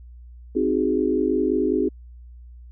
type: chord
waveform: sine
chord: Ab dominant seventh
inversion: first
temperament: equal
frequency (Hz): 261.6 / 311.1 / 370 / 415.3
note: C4 / Eb4 / Gb4 / Ab4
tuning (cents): 0 / 0 / 0 / 0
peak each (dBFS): -24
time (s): 0.55-1.89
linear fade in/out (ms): 10
effects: added 60 Hz sine -40 dBFS peak until 2.71 s